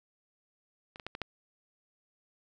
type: clicks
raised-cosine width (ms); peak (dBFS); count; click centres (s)
0.3; -30 / -27 / -22 / -23 / -18; 5; 0.959 / 0.998 / 1.066 / 1.151 / 1.217
effects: none